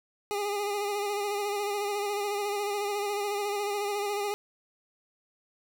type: tone with vibrato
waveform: 25% pulse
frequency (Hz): 408.6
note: G#4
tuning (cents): -28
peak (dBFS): -25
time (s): 0.31-4.34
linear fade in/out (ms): 0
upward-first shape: sine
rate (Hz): 14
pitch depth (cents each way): 38
effects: none